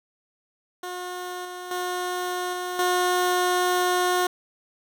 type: tone with level steps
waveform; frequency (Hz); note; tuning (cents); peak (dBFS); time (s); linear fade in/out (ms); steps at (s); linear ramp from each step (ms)
15% pulse; 360.4; F#4; -45; -25 / -28 / -20 / -22 / -14; 0.83-4.27; 5; 1.45 / 1.71 / 2.53 / 2.79; 2
effects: none